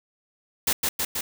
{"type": "noise with echo", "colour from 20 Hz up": "white", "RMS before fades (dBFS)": -22, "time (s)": [0.67, 0.73], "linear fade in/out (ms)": 5, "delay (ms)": 160, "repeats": 3, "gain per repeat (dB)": -2, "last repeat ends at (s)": 1.21, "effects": []}